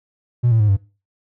triangle tone with pitch steps, 121.1 / 112.99 / 105.42 / 98.36 Hz, B2 / A2 / G#2 / G2, -34 / +46 / +26 / +6 cents, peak -9 dBFS, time 0.43-0.77 s, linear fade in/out 20 ms, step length 85 ms, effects noise-tail reverb RT60 0.3 s tail -21 dB re dry + tanh soft clip ceiling -7 dBFS

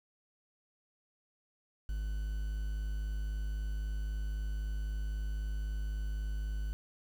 triangle tone with quantisation, 51.91 Hz, G#1, in tune, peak -31 dBFS, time 1.89-6.73 s, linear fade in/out 0 ms, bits 9, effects none

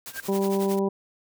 white noise with tremolo, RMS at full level -36 dBFS, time 0.06-0.79 s, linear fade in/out 0 ms, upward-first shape triangle, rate 11 Hz, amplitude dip 90%
sine tone with exponential growth, 1588 Hz, G6, 22 cents sharp, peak -27 dBFS, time 0.08-0.2 s, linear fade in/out 1 ms, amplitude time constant 25 ms
harmonic tone, 196 Hz, G3, in tune, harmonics 1 / 2 / 3 / 4 / 5, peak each -25 / -24 / -33 / -36 / -35 dBFS, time 0.28-0.89 s, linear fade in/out 10 ms
effects none

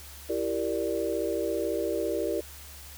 sine chord, E half-diminished seventh, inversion none, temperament equal with one note detuned, 334 / 392 / 466.2 / 587.3 Hz, E4 / G4 / Bb4 / D5, +23 / 0 / 0 / 0 cents, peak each -32 dBFS, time 0.29-2.41 s, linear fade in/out 10 ms, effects added 71 Hz sine -47 dBFS peak until 2.97 s + white hiss -47 dBFS RMS until 2.97 s

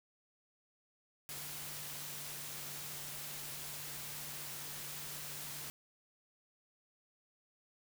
sine tone in noise, 146.83 Hz, D3, in tune, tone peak -56 dBFS, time 1.29-5.7 s, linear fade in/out 0 ms, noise white, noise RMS -45 dBFS, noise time 1.29-5.7 s, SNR -14 dB, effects none

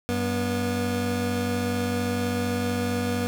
25% pulse tone pair together, 95.6 / 242.5 Hz, G2 / B3, -43 / -31 cents, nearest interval octave + major third, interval 1612 cents, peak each -25 / -22 dBFS, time 0.09-3.27 s, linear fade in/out 0 ms, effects none

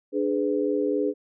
sine tone cluster, 295 / 417.3 / 501 Hz, D4 / G#4 / B4, +8 / +8 / +25 cents, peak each -26 / -25 / -28 dBFS, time 0.12-1.14 s, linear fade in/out 50 ms, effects none

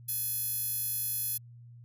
10% pulse tone with high-pass filter, 850 Hz, G#5, 40 cents sharp, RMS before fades -33 dBFS, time 0.08-1.38 s, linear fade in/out 10 ms, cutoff 11000 Hz, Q 1.7, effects added 119 Hz sine -48 dBFS peak until 1.84 s

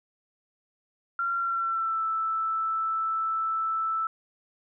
sine tone with pitch glide, 1375 to 1319.8 Hz, F6 to E6, -27 to +2 cents, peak -25 dBFS, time 1.19-4.07 s, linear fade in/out 2 ms, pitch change -71 cents, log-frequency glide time 1.36-2.04 s, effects none

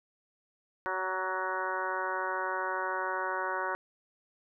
harmonic tone with a mistuned harmonic, 187.2 Hz, F#3, 20 cents sharp, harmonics 2 / 3 / 4 / 5 / 6 / 7 / 8 / 9 / 10, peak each -40 / -39 / -42 / -36 / -37 / -44 / -36 / -45 / -44 dBFS, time 0.86-3.75 s, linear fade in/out 0 ms, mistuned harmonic 8, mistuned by -19 cents, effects none

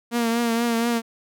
sawtooth tone with vibrato, 233.1 Hz, A#3, in tune, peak -16 dBFS, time 0.11-1.02 s, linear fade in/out 50 ms, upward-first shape triangle, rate 4.2 Hz, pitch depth 46 cents each way, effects none

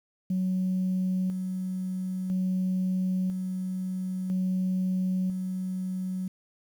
sine tone with tremolo, 185.7 Hz, F#3, 7 cents sharp, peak -23 dBFS, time 0.3-6.28 s, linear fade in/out 5 ms, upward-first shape square, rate 0.5 Hz, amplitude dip 45%, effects tanh soft clip ceiling -21 dBFS + 9-bit

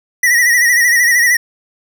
square tone with vibrato, 1921 Hz, B6, 48 cents flat, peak -9 dBFS, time 0.23-1.37 s, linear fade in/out 5 ms, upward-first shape sine, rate 13 Hz, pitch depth 68 cents each way, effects none

